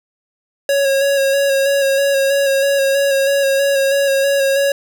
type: tone with vibrato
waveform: square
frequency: 551 Hz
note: C#5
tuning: 11 cents flat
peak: -13 dBFS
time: 0.69-4.72 s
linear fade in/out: 2 ms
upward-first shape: square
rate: 3.1 Hz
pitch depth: 21 cents each way
effects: none